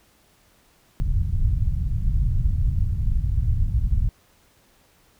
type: low-pass noise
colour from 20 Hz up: pink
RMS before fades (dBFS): -21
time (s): 1-4.09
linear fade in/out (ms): 0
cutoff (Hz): 120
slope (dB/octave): 24
effects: pink hiss -59 dBFS RMS until 5.19 s